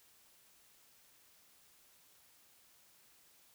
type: silence
effects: white hiss -66 dBFS RMS until 3.54 s